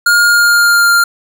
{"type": "tone with pitch glide", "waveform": "square", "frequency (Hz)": [1420, 1397.2], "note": ["F6", "F6"], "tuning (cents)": [28, 0], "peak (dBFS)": -7, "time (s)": [0.06, 1.04], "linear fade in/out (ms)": 5, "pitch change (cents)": -28, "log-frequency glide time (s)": [0.26, 0.91], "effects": []}